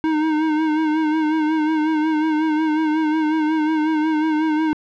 square tone with vibrato, 311.1 Hz, D#4, in tune, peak -17 dBFS, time 0.04-4.73 s, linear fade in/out 0 ms, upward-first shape sine, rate 5.5 Hz, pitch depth 45 cents each way, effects low-pass 2000 Hz 12 dB/octave

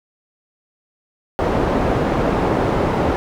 white low-pass noise, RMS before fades -18 dBFS, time 1.39-3.16 s, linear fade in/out 0 ms, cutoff 640 Hz, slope 12 dB/octave, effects none

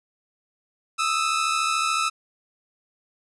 sawtooth tone pair together, 1244.5 / 1318.2 Hz, D#6 / E6, 0 / 0 cents, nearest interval minor second, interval 100 cents, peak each -23 / -19 dBFS, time 0.98-2.1 s, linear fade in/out 20 ms, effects resampled to 24000 Hz

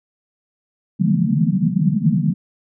white band-pass noise, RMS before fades -17 dBFS, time 0.99-2.34 s, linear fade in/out 10 ms, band 140 to 230 Hz, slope 96 dB/octave, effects none

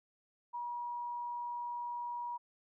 sine tone, 960 Hz, B5, 49 cents flat, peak -37 dBFS, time 0.53-2.38 s, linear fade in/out 20 ms, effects none

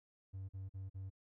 triangle tone bursts, 96 Hz, G2, 36 cents flat, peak -40 dBFS, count 4, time 0.33-1.102 s, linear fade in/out 20 ms, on 160 ms, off 44 ms, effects tanh soft clip ceiling -37 dBFS

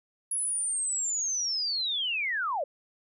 sine linear sweep, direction down, 10548 to 519 Hz, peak -27 dBFS, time 0.31-2.64 s, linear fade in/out 5 ms, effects none

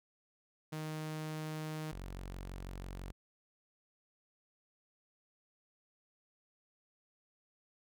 sawtooth tone pair in turn, 155.56 / 46.07 Hz, D#3 / F#1, 0 / -7 cents, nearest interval octave + major sixth, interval 2107 cents, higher first, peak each -35 / -39 dBFS, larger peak first, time 0.72-1.92 / 1.92-3.12 s, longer neither, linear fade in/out 10 ms, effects none

